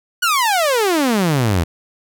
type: exponential sweep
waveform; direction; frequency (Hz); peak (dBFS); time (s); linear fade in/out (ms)
sawtooth; down; 1500 to 78.4; -10; 0.22-1.64; 10
effects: none